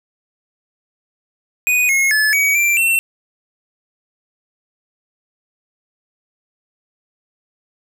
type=tone with pitch steps; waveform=square; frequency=2482 / 2165 / 1725 / 2263 / 2356 / 2704 Hz; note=D#7 / C#7 / A6 / C#7 / D7 / E7; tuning=-5 / -41 / -35 / +35 / +5 / +43 cents; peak=-13 dBFS; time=1.67-2.99 s; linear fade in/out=0 ms; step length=220 ms; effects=none